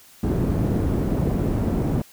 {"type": "low-pass noise", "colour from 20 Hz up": "white", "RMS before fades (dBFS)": -22, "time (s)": [0.23, 2.02], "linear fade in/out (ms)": 5, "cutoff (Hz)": 250, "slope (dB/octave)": 12, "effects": ["white hiss -50 dBFS RMS until 2.12 s"]}